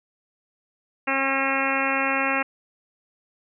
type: harmonic tone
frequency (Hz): 270.5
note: C#4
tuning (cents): -42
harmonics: 1 / 2 / 3 / 4 / 5 / 6 / 7 / 8 / 9 / 10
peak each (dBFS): -30 / -30 / -30 / -30 / -30 / -30 / -30 / -30 / -30 / -30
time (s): 1.07-2.43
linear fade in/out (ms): 10
effects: none